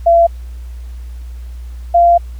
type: tone pair in turn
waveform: sine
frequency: 678 / 689.9 Hz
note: E5 / F5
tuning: +49 / -21 cents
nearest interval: unison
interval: 30 cents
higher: second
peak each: -5 dBFS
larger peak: neither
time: 0.06-0.27 / 1.94-2.18 s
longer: second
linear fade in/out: 10 ms
effects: added 60 Hz sine -25 dBFS peak until 2.39 s + pink hiss -49 dBFS RMS until 2.39 s